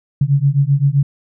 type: beating tone pair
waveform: sine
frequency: 136.6 / 144.3 Hz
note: C#3 / D3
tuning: -25 / -30 cents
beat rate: 7.7 Hz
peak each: -14 dBFS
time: 0.21-1.03 s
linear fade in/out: 5 ms
effects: none